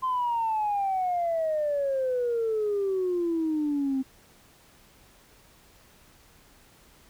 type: exponential sweep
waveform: sine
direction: down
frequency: 1046.5 to 261.2 Hz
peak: -23 dBFS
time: 0.02-4.03 s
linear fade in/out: 20 ms
effects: tanh soft clip ceiling -20 dBFS + pink hiss -57 dBFS RMS until 7.09 s